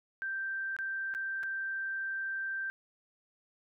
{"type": "tone with dropouts", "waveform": "sine", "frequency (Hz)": 1568, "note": "G6", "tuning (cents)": 0, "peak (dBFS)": -33, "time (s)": [0.22, 2.7], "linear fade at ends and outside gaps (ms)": 0, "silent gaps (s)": [[0.765, 0.788], [1.14, 1.149], [1.431, 1.435]], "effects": []}